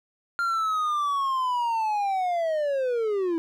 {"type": "linear sweep", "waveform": "triangle", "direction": "down", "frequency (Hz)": [1396.9, 322.6], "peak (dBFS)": -21, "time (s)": [0.39, 3.38], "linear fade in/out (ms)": 0, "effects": []}